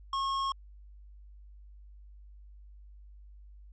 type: tone with tanh clipping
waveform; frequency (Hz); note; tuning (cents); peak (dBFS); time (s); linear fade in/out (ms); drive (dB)
sine; 1087; C#6; -34; -31; 0.13-0.52; 2; 16
effects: added 50 Hz sine -49 dBFS peak until 3.72 s + resampled to 16000 Hz